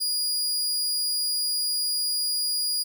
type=tone; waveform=sawtooth; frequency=4873 Hz; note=D#8; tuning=37 cents flat; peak=-21 dBFS; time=0-2.84 s; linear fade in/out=20 ms; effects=none